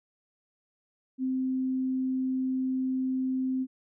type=tone; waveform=sine; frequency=260 Hz; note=C4; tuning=11 cents flat; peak=-26 dBFS; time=1.18-3.67 s; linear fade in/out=50 ms; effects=none